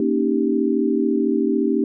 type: chord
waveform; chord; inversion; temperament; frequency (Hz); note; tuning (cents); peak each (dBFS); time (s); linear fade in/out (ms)
sine; Eb dominant seventh; second; equal; 233.1 / 277.2 / 311.1 / 392; Bb3 / Db4 / Eb4 / G4; 0 / 0 / 0 / 0; -22; 0-1.84; 2
effects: none